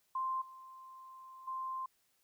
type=tone with level steps; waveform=sine; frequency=1046.5 Hz; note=C6; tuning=in tune; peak=-33 / -50 / -37 dBFS; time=0.15-1.86 s; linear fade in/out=5 ms; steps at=0.41 / 1.47 s; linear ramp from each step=10 ms; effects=white hiss -75 dBFS RMS until 2.23 s